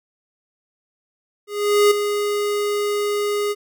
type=tone with ADSR envelope; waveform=square; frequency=412.6 Hz; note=G#4; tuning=11 cents flat; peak=-11 dBFS; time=1.47-3.55 s; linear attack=440 ms; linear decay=9 ms; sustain=-9 dB; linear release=38 ms; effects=none